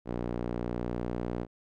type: tone with band-pass filter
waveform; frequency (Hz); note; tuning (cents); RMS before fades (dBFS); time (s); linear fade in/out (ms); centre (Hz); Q
sawtooth; 59.7; A#1; +42; -34; 0.05-1.47; 50; 360; 0.85
effects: none